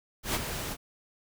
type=noise with ADSR envelope; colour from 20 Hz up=pink; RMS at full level=-27 dBFS; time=0.23-0.77 s; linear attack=120 ms; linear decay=28 ms; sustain=-8 dB; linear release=51 ms; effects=none